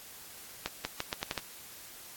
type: accelerating click train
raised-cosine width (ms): 0.2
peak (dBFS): -15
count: 7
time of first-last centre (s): 0.66-1.378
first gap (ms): 190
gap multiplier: 0.81
effects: white hiss -49 dBFS RMS until 2.16 s + AAC 64 kbps